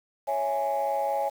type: chord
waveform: sine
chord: C# minor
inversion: none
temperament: equal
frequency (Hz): 554.4 / 659.3 / 830.6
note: C#5 / E5 / G#5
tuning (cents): 0 / 0 / 0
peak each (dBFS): -28 / -30 / -26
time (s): 0.27-1.3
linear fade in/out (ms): 20
effects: tanh soft clip ceiling -19 dBFS + 8-bit